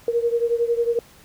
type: beating tone pair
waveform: sine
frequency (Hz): 466.2 / 477.2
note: A#4 / A#4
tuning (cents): 0 / +41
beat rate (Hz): 11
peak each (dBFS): -20 / -23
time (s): 0.08-0.99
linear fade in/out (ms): 2
effects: pink hiss -50 dBFS RMS until 1.24 s